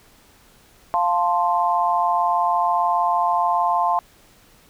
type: chord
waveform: sine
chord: F major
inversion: none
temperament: equal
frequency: 698.5 / 880 / 1046.5 Hz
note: F5 / A5 / C6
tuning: 0 / 0 / 0 cents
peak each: -21 dBFS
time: 0.94-3.99 s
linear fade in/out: 0 ms
effects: pink hiss -53 dBFS RMS until 4.69 s